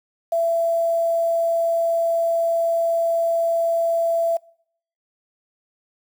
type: tone with quantisation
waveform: sine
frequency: 669 Hz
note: E5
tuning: 25 cents sharp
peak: -17 dBFS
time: 0.32-4.37 s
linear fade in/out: 5 ms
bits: 7
effects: noise-tail reverb RT60 0.7 s tail -26 dB re dry